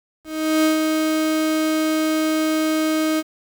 35% pulse tone with ADSR envelope, 313.4 Hz, D#4, 13 cents sharp, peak -12 dBFS, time 0.24-3.23 s, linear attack 400 ms, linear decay 130 ms, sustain -4 dB, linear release 42 ms, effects 8-bit

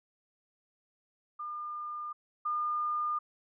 sine tone pair in turn, 1206 / 1211.1 Hz, D6 / D#6, +46 / -47 cents, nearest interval unison, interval 7 cents, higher second, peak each -36 / -29 dBFS, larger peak second, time 1.39-2.13 / 2.45-3.19 s, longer neither, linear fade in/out 10 ms, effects none

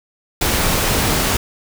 pink noise, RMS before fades -17 dBFS, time 0.41-1.37 s, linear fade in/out 5 ms, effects none

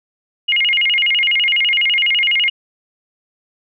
sine tone with vibrato, 2478 Hz, D#7, 8 cents flat, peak -12 dBFS, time 0.48-2.5 s, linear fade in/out 10 ms, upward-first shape square, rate 12 Hz, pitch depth 260 cents each way, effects none

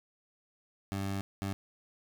20% pulse tone bursts at uneven times, 98 Hz, G2, in tune, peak -28 dBFS, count 2, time 0.92-1.21 / 1.42-1.53 s, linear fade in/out 0 ms, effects none

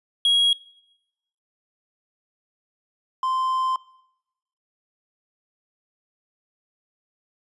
triangle tone pair in turn, 3300 / 1039.4 Hz, G#7 / C6, -12 / -12 cents, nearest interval octave + minor sixth, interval 2000 cents, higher first, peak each -14 / -19 dBFS, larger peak first, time 0.25-0.53 / 3.23-3.76 s, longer second, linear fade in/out 2 ms, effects noise-tail reverb RT60 0.9 s tail -23 dB re dry + resampled to 24000 Hz

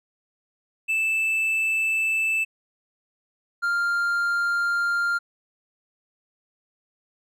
triangle tone pair in turn, 2637 / 1396.9 Hz, E7 / F6, 0 / 0 cents, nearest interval major seventh, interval 1100 cents, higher first, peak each -19 dBFS, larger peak neither, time 0.88-2.45 / 3.62-5.19 s, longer neither, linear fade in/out 20 ms, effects none

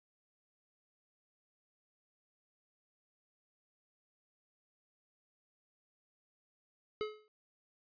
square tone with exponential decay, 426.8 Hz, G#4, 47 cents sharp, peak -32 dBFS, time 7.01-7.28 s, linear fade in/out 0 ms, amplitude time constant 57 ms, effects resampled to 11025 Hz

